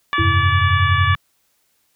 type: harmonic tone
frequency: 577 Hz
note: D5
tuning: 31 cents flat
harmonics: 2 / 3 / 4 / 5 / 6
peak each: -19 / -21 / -26 / -30 / -29 dBFS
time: 0.13-1.15 s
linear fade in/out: 0 ms
type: tone with exponential decay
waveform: sine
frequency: 329.4 Hz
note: E4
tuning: 1 cent flat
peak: -19 dBFS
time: 0.18-0.74 s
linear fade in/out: 2 ms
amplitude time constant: 120 ms
type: chord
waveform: sine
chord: F suspended second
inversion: none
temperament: just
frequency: 87.31 / 98.22 / 130.96 Hz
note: F2 / G2 / C3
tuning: 0 / +4 / +2 cents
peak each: -18 / -18 / -24 dBFS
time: 0.19-1.16 s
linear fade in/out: 10 ms
effects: white hiss -64 dBFS RMS until 1.95 s